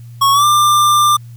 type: tone with pitch glide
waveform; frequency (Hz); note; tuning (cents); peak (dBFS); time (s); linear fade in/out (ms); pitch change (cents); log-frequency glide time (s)
square; 1104 to 1190.1; C#6 to D6; -7 to +23; -9; 0.21-1.17; 10; +130; 0.32-0.45
effects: added 118 Hz sine -31 dBFS peak until 1.36 s + white hiss -53 dBFS RMS until 1.36 s